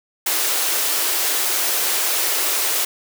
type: high-pass noise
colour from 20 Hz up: white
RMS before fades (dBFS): -20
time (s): 0.26-2.85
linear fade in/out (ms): 5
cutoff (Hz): 310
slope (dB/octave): 48
effects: none